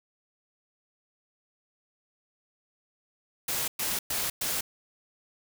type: noise bursts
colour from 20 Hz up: white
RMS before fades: -30 dBFS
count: 4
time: 3.48-4.61 s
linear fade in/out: 5 ms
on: 200 ms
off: 110 ms
effects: none